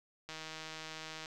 click train, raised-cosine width 0.2 ms, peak -27 dBFS, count 154, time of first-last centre 0.29-1.258 s, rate 158 Hz, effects none

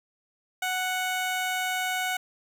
15% pulse tone, 740 Hz, F#5, in tune, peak -20 dBFS, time 0.62-2.17 s, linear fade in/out 5 ms, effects none

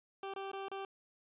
20% pulse tone with dropouts, 390.2 Hz, G4, 8 cents flat, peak -35 dBFS, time 0.23-0.85 s, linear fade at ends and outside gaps 2 ms, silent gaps 0.338-0.361 / 0.516-0.532 / 0.684-0.715 s, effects resampled to 8000 Hz

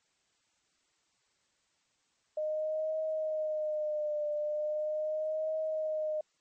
sine tone with vibrato, 613 Hz, D#5, 26 cents flat, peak -30 dBFS, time 2.37-6.21 s, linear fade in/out 5 ms, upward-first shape triangle, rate 0.39 Hz, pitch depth 50 cents each way, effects white hiss -74 dBFS RMS until 6.4 s + MP3 32 kbps

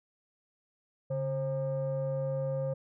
sine tone pair together, 141.3 / 533 Hz, C#3 / C5, +34 / +32 cents, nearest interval octave + major seventh, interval 2298 cents, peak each -31 / -30 dBFS, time 1.1-2.74 s, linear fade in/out 10 ms, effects tanh soft clip ceiling -26 dBFS

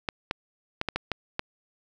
clicks, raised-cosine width 0.3 ms, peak -11 dBFS, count 7, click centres 0.088 / 0.311 / 0.814 / 0.887 / 0.96 / 1.117 / 1.394 s, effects none

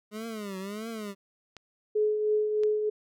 25% pulse tone with vibrato, 207.7 Hz, G#3, in tune, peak -31 dBFS, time 0.11-1.15 s, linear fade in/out 50 ms, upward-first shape triangle, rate 1.6 Hz, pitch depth 190 cents each way
clicks, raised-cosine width 0.2 ms, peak -27 dBFS, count 2, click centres 1.567 / 2.635 s
sine tone with tremolo, 425.2 Hz, G#4, 41 cents sharp, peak -21 dBFS, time 1.95-2.9 s, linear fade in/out 10 ms, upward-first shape triangle, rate 3.2 Hz, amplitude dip 50%
effects none

